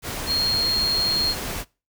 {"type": "tone in noise", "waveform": "sine", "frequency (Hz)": 4249, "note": "C8", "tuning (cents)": 26, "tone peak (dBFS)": -20, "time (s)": [0.26, 1.35], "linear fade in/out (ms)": 50, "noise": "pink", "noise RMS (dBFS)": -30, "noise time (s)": [0.02, 1.65], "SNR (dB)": 7, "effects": ["noise-tail reverb RT60 0.3 s tail -23 dB re dry"]}